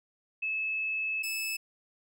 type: tone pair in turn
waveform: sine / sawtooth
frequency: 2600 / 2612 Hz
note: E7 / E7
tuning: -24 / -17 cents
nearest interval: unison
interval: 7 cents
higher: second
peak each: -29 / -28 dBFS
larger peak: second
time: 0.42-1.23 / 1.23-1.57 s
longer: first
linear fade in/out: 10 ms
effects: none